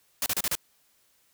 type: noise bursts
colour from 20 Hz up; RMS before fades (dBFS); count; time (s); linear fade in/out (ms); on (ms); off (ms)
white; -27; 5; 0.22-0.553; 2; 41; 32
effects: white hiss -66 dBFS RMS until 1.33 s